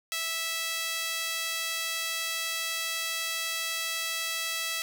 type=tone with high-pass filter; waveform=sawtooth; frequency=656 Hz; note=E5; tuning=9 cents flat; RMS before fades=-32 dBFS; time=0.12-4.82 s; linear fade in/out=0 ms; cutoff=2500 Hz; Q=0.94; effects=none